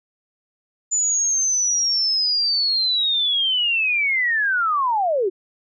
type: linear sweep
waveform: sine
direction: down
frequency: 7040 to 347.9 Hz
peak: -17 dBFS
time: 0.91-5.3 s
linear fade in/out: 20 ms
effects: none